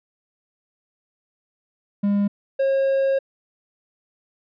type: tone pair in turn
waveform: triangle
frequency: 202.4 / 541.3 Hz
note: G#3 / C#5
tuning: -44 / -41 cents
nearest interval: octave + perfect fourth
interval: 1703 cents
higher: second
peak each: -15 / -15 dBFS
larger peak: neither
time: 2.03-2.28 / 2.59-3.19 s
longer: second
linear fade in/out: 10 ms
effects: resampled to 11025 Hz